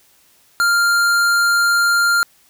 sine tone with hard clipping, 1396.9 Hz, F6, in tune, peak -14 dBFS, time 0.6-2.23 s, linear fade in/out 0 ms, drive 16 dB, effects white hiss -54 dBFS RMS until 2.49 s

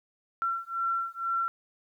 sine beating tone pair, 1356 / 1358.1 Hz, E6 / F6, +49 / -49 cents, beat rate 2.1 Hz, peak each -31 dBFS, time 0.42-1.48 s, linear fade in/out 0 ms, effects 11-bit

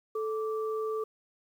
sine tone pair together, 437.5 / 1168 Hz, A4 / D6, -10 / -10 cents, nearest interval octave + perfect fourth, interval 1700 cents, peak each -30 / -38 dBFS, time 0.15-1.04 s, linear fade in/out 5 ms, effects 10-bit

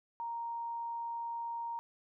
sine tone, 932.3 Hz, A#5, in tune, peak -36 dBFS, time 0.2-1.79 s, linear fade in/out 0 ms, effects none

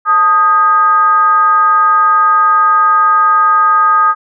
sine tone with frequency modulation, 1244.5 Hz, D#6, in tune, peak -6 dBFS, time 0.05-4.15 s, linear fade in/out 50 ms, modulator 362 Hz, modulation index 0.51, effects none

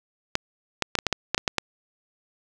clicks, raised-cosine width 0.2 ms, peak -4 dBFS, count 10, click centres 0.354 / 0.823 / 0.953 / 0.988 / 1.067 / 1.127 / 1.346 / 1.379 / 1.478 / 1.583 s, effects none

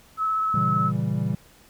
sine tone with vibrato, 1297 Hz, E6, 28 cents flat, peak -21 dBFS, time 0.17-0.92 s, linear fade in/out 50 ms, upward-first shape sine, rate 16 Hz, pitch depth 14 cents each way
triangle chord, A# diminished seventh, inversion none, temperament equal, 116.54 / 138.59 / 164.81 / 196 Hz, A#2 / C#3 / E3 / G3, 0 / 0 / 0 / 0 cents, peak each -26 dBFS, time 0.54-1.35 s, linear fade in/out 5 ms
effects pink hiss -54 dBFS RMS until 1.69 s

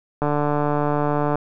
click train, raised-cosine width 1 ms, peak -8 dBFS, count 168, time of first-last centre 0.22-1.356 s, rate 147 Hz, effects none

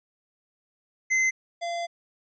square tone pair in turn, 2060 / 686 Hz, C7 / F5, -28 / -31 cents, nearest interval octave + perfect fifth, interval 1903 cents, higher first, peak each -21 / -29 dBFS, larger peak first, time 1.1-1.31 / 1.61-1.87 s, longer second, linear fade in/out 20 ms, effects resampled to 16000 Hz

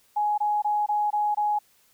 sine tone bursts, 836 Hz, G#5, 11 cents sharp, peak -21 dBFS, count 6, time 0.16-1.59 s, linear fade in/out 10 ms, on 220 ms, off 22 ms, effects white hiss -62 dBFS RMS until 1.93 s

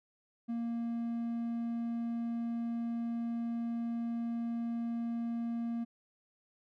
triangle tone, 233.1 Hz, A#3, in tune, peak -31 dBFS, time 0.48-5.85 s, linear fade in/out 20 ms, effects none

